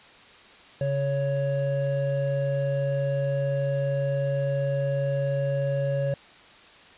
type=tone pair together; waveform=triangle; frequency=139.1 / 556.4 Hz; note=C#3 / C#5; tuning=+6 / +6 cents; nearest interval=2 octaves; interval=2400 cents; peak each=-24 dBFS; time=0.81-6.14 s; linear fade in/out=2 ms; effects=white hiss -50 dBFS RMS until 6.97 s + resampled to 8000 Hz